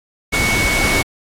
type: tone in noise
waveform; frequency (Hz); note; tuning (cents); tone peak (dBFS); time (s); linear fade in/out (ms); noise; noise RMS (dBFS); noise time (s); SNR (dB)
sine; 2217; C#7; 0; -17; 0.32-1.03; 20; pink; -18; 0.32-1.03; -2
effects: low-pass 11000 Hz 12 dB/octave + AAC 64 kbps